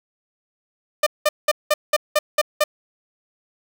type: tone bursts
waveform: sawtooth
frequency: 602 Hz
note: D5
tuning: 43 cents sharp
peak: -10 dBFS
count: 8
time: 1.03-2.64 s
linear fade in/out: 5 ms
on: 35 ms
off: 190 ms
effects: none